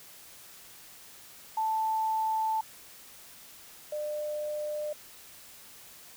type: tone pair in turn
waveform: sine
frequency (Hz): 880 / 599.7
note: A5 / D5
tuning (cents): 0 / +36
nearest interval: perfect fifth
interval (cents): 664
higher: first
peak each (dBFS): -26 / -31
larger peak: first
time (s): 1.57-2.61 / 3.92-4.93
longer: first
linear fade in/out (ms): 5
effects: white hiss -51 dBFS RMS until 6.16 s